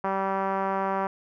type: tone with low-pass filter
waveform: 5% pulse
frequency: 193.5 Hz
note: G3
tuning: 22 cents flat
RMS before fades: -27 dBFS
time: 0.04-1.07 s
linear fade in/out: 2 ms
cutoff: 1000 Hz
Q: 1.6
effects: none